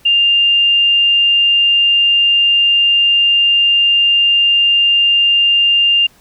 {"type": "tone", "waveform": "sine", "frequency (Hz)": 2800, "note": "F7", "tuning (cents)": 4, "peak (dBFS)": -8, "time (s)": [0.05, 6.07], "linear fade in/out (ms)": 10, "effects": ["pink hiss -49 dBFS RMS until 6.2 s"]}